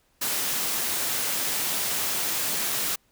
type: high-pass noise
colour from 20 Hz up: white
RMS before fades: -27 dBFS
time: 0.21-2.96 s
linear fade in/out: 10 ms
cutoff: 110 Hz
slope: 12 dB/octave
effects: pink hiss -66 dBFS RMS until 3.11 s